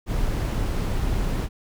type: noise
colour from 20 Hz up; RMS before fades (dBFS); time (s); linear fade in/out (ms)
brown; -24; 0.06-1.49; 50
effects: none